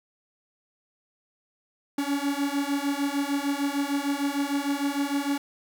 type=beating tone pair; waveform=45% pulse; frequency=279.2 / 285.8 Hz; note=C#4 / D4; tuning=+13 / -47 cents; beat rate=6.6 Hz; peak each=-28 dBFS; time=1.98-5.38 s; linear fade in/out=5 ms; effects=10-bit